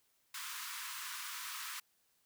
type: high-pass noise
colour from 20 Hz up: pink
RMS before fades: -44 dBFS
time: 0.34-1.8 s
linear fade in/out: 5 ms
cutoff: 970 Hz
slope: 96 dB/octave
effects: white hiss -75 dBFS RMS until 2.25 s